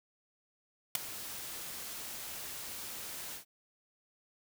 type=noise with ADSR envelope; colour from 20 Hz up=white; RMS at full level=-25 dBFS; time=0.95-3.45 s; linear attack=3 ms; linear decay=7 ms; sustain=-18 dB; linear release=110 ms; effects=none